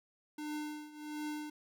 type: tone with tremolo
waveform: square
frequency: 301 Hz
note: D4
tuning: 43 cents sharp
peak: -37 dBFS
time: 0.38-1.5 s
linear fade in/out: 5 ms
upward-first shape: triangle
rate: 1.4 Hz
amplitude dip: 85%
effects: none